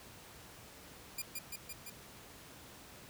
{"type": "tone with echo", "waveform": "5% pulse", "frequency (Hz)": 2406, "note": "D7", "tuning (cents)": 41, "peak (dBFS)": -27, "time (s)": [1.18, 1.22], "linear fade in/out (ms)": 5, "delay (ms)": 170, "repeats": 4, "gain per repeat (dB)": -2, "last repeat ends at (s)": 1.9, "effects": ["pink hiss -54 dBFS RMS until 3.09 s", "high-pass 60 Hz 12 dB/octave"]}